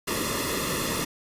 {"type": "noise with comb filter", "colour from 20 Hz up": "pink", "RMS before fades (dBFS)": -28, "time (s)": [0.07, 1.05], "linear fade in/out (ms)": 10, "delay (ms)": 1.3, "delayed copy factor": -0.85, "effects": ["resampled to 32000 Hz"]}